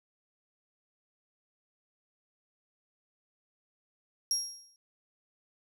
35% pulse tone with exponential decay, 5600 Hz, F8, 4 cents sharp, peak -22 dBFS, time 4.31-4.76 s, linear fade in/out 1 ms, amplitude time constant 96 ms, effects none

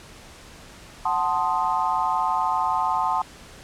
sine chord, F# diminished seventh, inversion none, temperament equal, 740 / 880 / 1046.5 / 1244.5 Hz, F#5 / A5 / C6 / Eb6, 0 / 0 / 0 / 0 cents, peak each -27 / -24 / -25 / -29 dBFS, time 1.05-3.22 s, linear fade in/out 5 ms, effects pink hiss -45 dBFS RMS until 3.63 s + low-pass 9000 Hz 12 dB/octave

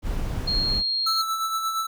brown noise, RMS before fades -27 dBFS, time 0.02-0.83 s, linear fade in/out 50 ms
sine tone, 4240 Hz, C8, 22 cents sharp, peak -22 dBFS, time 0.47-1.22 s, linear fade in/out 10 ms
square tone with tremolo, 1318.5 Hz, E6, in tune, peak -23 dBFS, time 1.06-1.87 s, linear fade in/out 10 ms, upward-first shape sine, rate 8.6 Hz, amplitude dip 45%
effects none

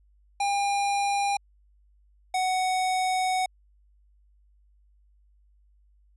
square tone pair in turn, 804 / 744.1 Hz, G5 / F#5, +44 / +10 cents, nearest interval minor second, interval 134 cents, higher first, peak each -24 dBFS, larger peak neither, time 0.4-1.37 / 2.34-3.46 s, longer second, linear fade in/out 5 ms, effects added 50 Hz sine -58 dBFS peak until 6.16 s + resampled to 24000 Hz

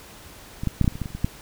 clicks, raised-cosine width 5 ms, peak -16 / -10 / -6 / -9 / -6 / -28 / -21 / -14 / -19 / -30 / -19 / -8 dBFS, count 12, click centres 0.635 / 0.673 / 0.813 / 0.844 / 0.878 / 0.924 / 0.955 / 1.017 / 1.058 / 1.104 / 1.15 / 1.245 s, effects pink hiss -45 dBFS RMS until 1.41 s

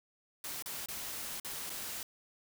white noise with dropouts, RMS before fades -41 dBFS, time 0.44-2.03 s, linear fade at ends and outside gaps 2 ms, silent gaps 0.624-0.659 / 0.86-0.885 / 1.399-1.447 / 1.696-1.701 s, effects none

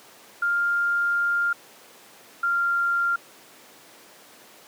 sine tone pair in turn, 1400 / 1389.5 Hz, F6 / F6, +4 / -9 cents, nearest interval unison, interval 13 cents, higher first, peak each -20 / -20 dBFS, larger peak neither, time 0.42-1.53 / 2.43-3.16 s, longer first, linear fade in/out 5 ms, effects pink hiss -49 dBFS RMS until 4.67 s + high-pass 300 Hz 12 dB/octave

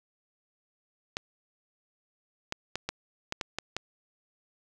clicks, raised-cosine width 0.2 ms, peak -14 dBFS, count 8, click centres 1.169 / 2.524 / 2.756 / 2.89 / 3.324 / 3.412 / 3.586 / 3.766 s, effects none

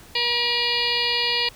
harmonic tone with a mistuned harmonic, 478.5 Hz, A#4, 45 cents sharp, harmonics 1 / 2 / 4 / 5 / 6 / 7 / 8 / 9 / 10, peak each -32 / -31 / -30 / -28 / -26 / -32 / -32 / -26 / -28 dBFS, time 0.15-1.49 s, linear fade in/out 5 ms, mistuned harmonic 7, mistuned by +23 cents, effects pink hiss -47 dBFS RMS until 1.55 s

